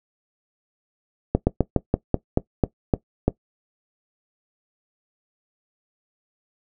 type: slowing click train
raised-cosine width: 2 ms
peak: -3 dBFS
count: 10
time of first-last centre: 1.35-3.28 s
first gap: 120 ms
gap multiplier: 1.14
effects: noise-tail reverb RT60 0.1 s tail -18 dB re dry